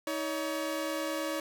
sawtooth tone pair together, 317.1 / 565 Hz, D#4 / C#5, +33 / +33 cents, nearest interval minor seventh, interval 1000 cents, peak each -31 / -30 dBFS, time 0.07-1.4 s, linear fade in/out 2 ms, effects 10-bit

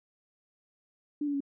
sine tone with pitch steps, 293.7 / 286.3 / 279.1 Hz, D4 / D4 / C#4, 0 / -44 / +12 cents, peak -28 dBFS, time 1.21-1.405 s, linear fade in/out 5 ms, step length 65 ms, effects none

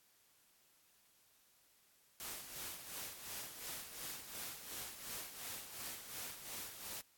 white noise with tremolo, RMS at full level -45 dBFS, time 2.2-7.01 s, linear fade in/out 0 ms, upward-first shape sine, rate 2.8 Hz, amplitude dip 60%, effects white hiss -71 dBFS RMS until 7.17 s + AAC 64 kbps

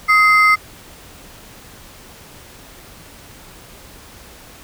triangle ring-modulated tone, 1670 Hz, G#6, 9 cents sharp, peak -4 dBFS, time 0.08-0.56 s, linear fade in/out 20 ms, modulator 410 Hz, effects pink hiss -41 dBFS RMS until 4.63 s

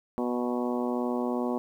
harmonic tone with a mistuned harmonic, 122.6 Hz, B2, 12 cents flat, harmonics 2 / 3 / 4 / 5 / 6 / 7 / 8 / 9, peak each -29 / -33 / -35 / -37 / -39 / -40 / -41 / -42 dBFS, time 0.18-1.58 s, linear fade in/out 0 ms, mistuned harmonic 8, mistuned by -23 cents, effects 10-bit

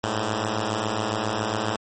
5% pulse beating tone pair, 102.8 / 110.1 Hz, G#2 / A2, -17 / +2 cents, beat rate 7.3 Hz, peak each -18 / -14 dBFS, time 0.04-1.76 s, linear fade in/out 0 ms, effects MP3 32 kbps

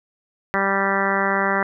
harmonic tone, 196 Hz, G3, in tune, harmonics 1 / 2 / 3 / 4 / 5 / 6 / 7 / 8 / 9 / 10, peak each -27 / -27 / -27 / -27 / -27 / -27 / -27 / -27 / -27 / -27 dBFS, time 0.54-1.63 s, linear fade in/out 0 ms, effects none

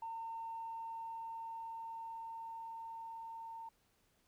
sine tone with level ramp, 909 Hz, A#5, 44 cents flat, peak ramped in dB -40 to -45 dBFS, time 0.02-3.69 s, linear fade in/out 5 ms, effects tanh soft clip ceiling -36 dBFS + pink hiss -75 dBFS RMS until 4.27 s

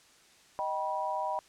sine chord, Eb augmented, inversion none, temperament just, 622.3 / 777.8 / 972.3 Hz, Eb5 / G5 / B5, 0 / -14 / -27 cents, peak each -36 / -35 / -33 dBFS, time 0.59-1.39 s, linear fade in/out 0 ms, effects white hiss -60 dBFS RMS until 1.48 s + low-pass 8000 Hz 12 dB/octave

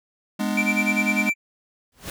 square chord, G# diminished, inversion none, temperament just, 207.7 / 249.2 / 299 Hz, G#3 / B3 / D4, 0 / +16 / +31 cents, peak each -25 / -29 / -31 dBFS, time 0.39-1.3 s, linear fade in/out 10 ms
triangle tone with tremolo, 2340 Hz, D7, 7 cents flat, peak -16 dBFS, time 0.57-1.35 s, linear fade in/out 5 ms, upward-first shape sine, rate 10 Hz, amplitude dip 100%
pink noise with exponential growth, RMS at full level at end -28 dBFS, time 1.92-2.1 s, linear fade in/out 2 ms, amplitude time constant 37 ms
effects none

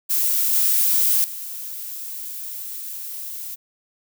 violet noise with level steps, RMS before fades -20 / -18 / -32 dBFS, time 0.09-3.56 s, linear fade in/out 20 ms, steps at 0.53 / 1.24 s, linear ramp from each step 2 ms, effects none

